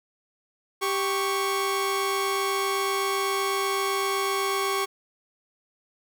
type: tone pair together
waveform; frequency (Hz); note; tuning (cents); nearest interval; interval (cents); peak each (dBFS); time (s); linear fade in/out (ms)
sawtooth; 392.2 / 1108.7; G4 / C#6; +1 / 0; octave + tritone; 1799; -23; 0.81-4.86; 20
effects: none